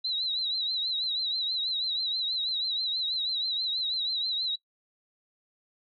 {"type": "tone with vibrato", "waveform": "sine", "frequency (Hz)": 3951, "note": "B7", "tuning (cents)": 0, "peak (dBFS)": -27, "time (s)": [0.04, 4.56], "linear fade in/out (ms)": 10, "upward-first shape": "triangle", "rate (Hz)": 6.2, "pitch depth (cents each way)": 100, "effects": ["noise-tail reverb RT60 0.1 s tail -20 dB re dry"]}